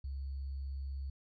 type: tone with sample-and-hold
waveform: sine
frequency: 68 Hz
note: C#2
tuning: 33 cents flat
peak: -37 dBFS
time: 0.04-1.1 s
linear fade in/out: 5 ms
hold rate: 4410 Hz
effects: resampled to 16000 Hz